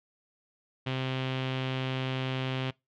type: tone with low-pass filter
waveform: sawtooth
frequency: 130.81 Hz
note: C3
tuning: in tune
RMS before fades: -32 dBFS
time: 0.86-2.71 s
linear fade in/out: 10 ms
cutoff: 3100 Hz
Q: 3.4
effects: noise-tail reverb RT60 0.2 s tail -23 dB re dry